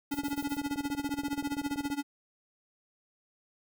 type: noise bursts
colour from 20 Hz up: violet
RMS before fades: -47 dBFS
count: 4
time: 0.11-0.576 s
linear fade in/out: 10 ms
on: 91 ms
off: 34 ms
type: tone with tremolo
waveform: square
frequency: 284.7 Hz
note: C#4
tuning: 46 cents sharp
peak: -29 dBFS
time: 0.11-2.03 s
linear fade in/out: 10 ms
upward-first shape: sine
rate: 15 Hz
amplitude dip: 90%
type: click train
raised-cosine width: 2 ms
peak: -30 dBFS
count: 38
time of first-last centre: 0.14-1.902 s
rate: 21 Hz
effects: none